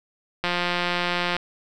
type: click train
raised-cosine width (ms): 0.3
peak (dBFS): -8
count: 164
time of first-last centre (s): 0.44-1.366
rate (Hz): 176
effects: none